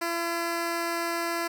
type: tone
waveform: 10% pulse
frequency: 338.4 Hz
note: E4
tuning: 45 cents sharp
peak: -19 dBFS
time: 0.01-1.48 s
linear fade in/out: 10 ms
effects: none